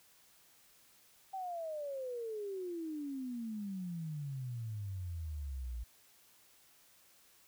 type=exponential sweep; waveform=sine; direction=down; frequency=780 to 56.5 Hz; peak=-38 dBFS; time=1.33-5.84 s; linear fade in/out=10 ms; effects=white hiss -65 dBFS RMS until 7.47 s